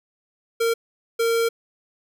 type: tone bursts at uneven times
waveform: square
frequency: 460.2 Hz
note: A#4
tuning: 22 cents flat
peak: -19 dBFS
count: 2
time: 0.6-0.74 / 1.19-1.49 s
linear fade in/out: 10 ms
effects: none